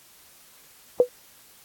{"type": "tone with exponential decay", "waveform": "sine", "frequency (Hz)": 493.9, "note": "B4", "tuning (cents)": 0, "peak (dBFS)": -8, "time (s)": [1, 1.09], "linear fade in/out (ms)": 1, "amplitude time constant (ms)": 18, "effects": ["white hiss -53 dBFS RMS until 1.64 s", "AAC 64 kbps"]}